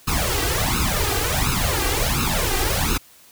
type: noise with flanger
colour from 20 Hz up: pink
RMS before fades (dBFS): -21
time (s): 0.07-2.98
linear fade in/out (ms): 10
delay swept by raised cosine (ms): 0.76 to 2.56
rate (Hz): 1.4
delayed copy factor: +0.9
effects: white hiss -50 dBFS RMS until 3.31 s